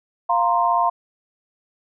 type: chord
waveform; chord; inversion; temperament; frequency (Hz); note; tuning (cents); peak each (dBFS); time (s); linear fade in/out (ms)
sine; F suspended fourth; none; just; 698.5 / 931.3 / 1047.7; F5 / Bb5 / C6; 0 / -2 / +2; -20; 0.29-0.9; 10
effects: none